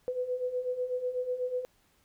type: beating tone pair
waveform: sine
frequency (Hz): 494.9 / 503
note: B4 / B4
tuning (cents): +4 / +32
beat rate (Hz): 8.1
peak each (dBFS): -36 / -31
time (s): 0.08-1.65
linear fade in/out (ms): 0
effects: pink hiss -68 dBFS RMS until 2.04 s